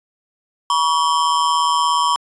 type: ring-modulated tone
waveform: square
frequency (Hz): 1046.5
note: C6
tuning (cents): 0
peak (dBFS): -12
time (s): 0.7-2.16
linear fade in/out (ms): 0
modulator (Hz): 78.5
effects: resampled to 22050 Hz